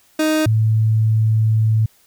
30% pulse / sine tone pair in turn, 311.1 / 109.99 Hz, D#4 / A2, 0 / 0 cents, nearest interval octave + tritone, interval 1800 cents, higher first, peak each -12 dBFS, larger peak neither, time 0.19-0.46 / 0.46-1.86 s, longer second, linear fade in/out 5 ms, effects white hiss -55 dBFS RMS until 2.06 s

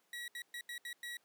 30% pulse tone bursts at uneven times, 1920 Hz, B6, 49 cents flat, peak -39 dBFS, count 6, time 0.13-0.28 / 0.35-0.42 / 0.54-0.61 / 0.69-0.78 / 0.85-0.93 / 1.03-1.17 s, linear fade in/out 2 ms, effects pink hiss -74 dBFS RMS until 1.24 s + high-pass 300 Hz 12 dB/octave

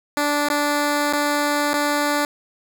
10% pulse tone with dropouts, 292.1 Hz, D4, 9 cents flat, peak -10 dBFS, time 0.17-2.25 s, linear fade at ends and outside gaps 1 ms, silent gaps 0.486-0.5 / 1.128-1.134 / 1.733-1.74 s, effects none

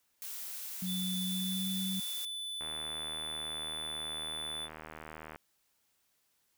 blue noise, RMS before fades -42 dBFS, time 0.22-2.25 s, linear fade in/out 0 ms
sine tone with pitch glide, 185 to 189.65 Hz, F#3 to F#3, 0 to +43 cents, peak -34 dBFS, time 0.82-2 s, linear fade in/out 5 ms, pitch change +43 cents, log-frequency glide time 1.2-1.64 s
square tone, 3492 Hz, A7, 14 cents flat, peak -38 dBFS, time 0.85-4.69 s, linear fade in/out 50 ms
click train, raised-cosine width 0.5 ms, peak -30 dBFS, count 216, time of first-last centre 2.61-5.359 s, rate 78.2 Hz
effects white hiss -75 dBFS RMS until 6.57 s

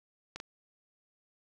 clicks, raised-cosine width 0.2 ms, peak -23 dBFS, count 2, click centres 0.36 / 0.401 s, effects none

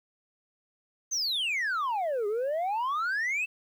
sine exponential two-way sweep, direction down then up, 6430 to 400.4 to 2695 Hz, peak -24 dBFS, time 1.11-3.46 s, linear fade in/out 20 ms, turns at 2.27 s, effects tanh soft clip ceiling -26 dBFS + 10-bit

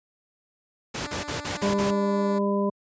pink noise bursts, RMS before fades -30 dBFS, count 6, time 0.94-1.91 s, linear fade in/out 10 ms, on 130 ms, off 38 ms
10% pulse tone with pitch glide, 293.7 to 291.3 Hz, D4 to D4, 0 to -14 cents, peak -28 dBFS, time 1.02-2.39 s, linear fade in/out 10 ms, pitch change -14 cents, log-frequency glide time 1.83-1.93 s
harmonic tone, 200.4 Hz, G3, 38 cents sharp, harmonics 1 / 2 / 3 / 5, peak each -24 / -27 / -29 / -31 dBFS, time 1.62-2.7 s, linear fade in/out 10 ms
effects high-pass 80 Hz 12 dB/octave + resampled to 16000 Hz

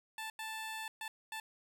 15% pulse tone bursts at uneven times, 880 Hz, A5, in tune, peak -34 dBFS, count 4, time 0.18-0.3 / 0.39-0.88 / 1.01-1.08 / 1.32-1.4 s, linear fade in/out 2 ms, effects none

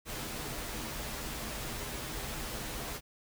pink noise with comb filter, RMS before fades -39 dBFS, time 0.05-3.01 s, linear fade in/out 50 ms, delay 11 ms, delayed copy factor -0.6, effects none

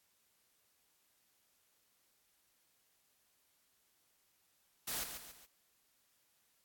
white noise with echo, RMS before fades -39 dBFS, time 4.87-5.04 s, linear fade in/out 10 ms, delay 140 ms, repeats 3, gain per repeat -7 dB, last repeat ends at 5.46 s, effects white hiss -75 dBFS RMS until 6.64 s + AAC 64 kbps

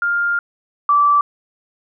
sine tone pair in turn, 1403 / 1161.6 Hz, F6 / D6, +8 / -19 cents, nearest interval minor third, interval 327 cents, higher first, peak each -15 / -10 dBFS, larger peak second, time 0.02-0.39 / 0.89-1.21 s, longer first, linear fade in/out 2 ms, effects none

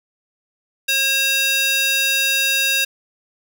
square tone with high-pass filter, 540 Hz, C#5, 45 cents flat, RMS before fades -18 dBFS, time 0.88-2.85 s, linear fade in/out 10 ms, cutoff 2600 Hz, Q 1.6, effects none

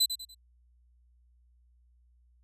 sawtooth tone with echo, 4022 Hz, B7, 31 cents sharp, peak -19 dBFS, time 0-0.06 s, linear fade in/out 10 ms, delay 96 ms, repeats 3, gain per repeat -9 dB, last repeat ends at 0.348 s, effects added 60 Hz sine -61 dBFS peak until 2.43 s + resampled to 32000 Hz

